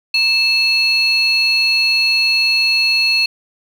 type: tone pair together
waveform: sine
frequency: 2637 / 4311 Hz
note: E7 / C#8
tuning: 0 / -49 cents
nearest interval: major sixth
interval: 851 cents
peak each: -13 / -13 dBFS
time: 0.14-3.26 s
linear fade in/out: 5 ms
effects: tanh soft clip ceiling -7 dBFS + 7-bit